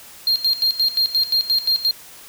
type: tone with tremolo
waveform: triangle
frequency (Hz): 4208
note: C8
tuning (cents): +9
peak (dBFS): -13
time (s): 0.27-1.91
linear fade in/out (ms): 2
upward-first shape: square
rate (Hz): 5.7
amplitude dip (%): 80
effects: white hiss -42 dBFS RMS until 2.28 s